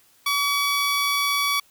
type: tone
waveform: 15% pulse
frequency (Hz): 1138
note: C#6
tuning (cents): +45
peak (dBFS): -14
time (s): 0.26-1.6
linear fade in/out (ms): 5
effects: white hiss -58 dBFS RMS until 1.7 s